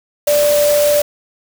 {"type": "tone in noise", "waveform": "sine", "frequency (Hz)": 587, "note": "D5", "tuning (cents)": -1, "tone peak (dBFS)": -10, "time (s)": [0.27, 1.02], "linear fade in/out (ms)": 5, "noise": "white", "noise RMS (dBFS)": -21, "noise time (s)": [0.27, 1.02], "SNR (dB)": 8, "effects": []}